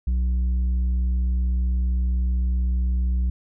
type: tone with tanh clipping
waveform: sine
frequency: 61.74 Hz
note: B1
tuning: in tune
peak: -20 dBFS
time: 0.07-3.3 s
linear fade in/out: 5 ms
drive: 5 dB
effects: none